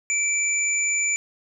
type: tone pair together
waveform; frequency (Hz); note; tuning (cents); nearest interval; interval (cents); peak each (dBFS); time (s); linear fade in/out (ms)
sine; 2333 / 6991; D7 / A8; -12 / -12; octave + perfect fifth; 1900; -23; 0.1-1.16; 0
effects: none